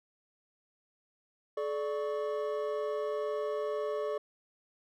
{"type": "tone cluster", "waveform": "triangle", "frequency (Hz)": [429.1, 587, 1113], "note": ["A4", "D5", "C#6"], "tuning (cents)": [-43, -1, 7], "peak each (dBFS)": [-32, -33, -40], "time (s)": [1.57, 4.18], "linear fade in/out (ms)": 5, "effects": []}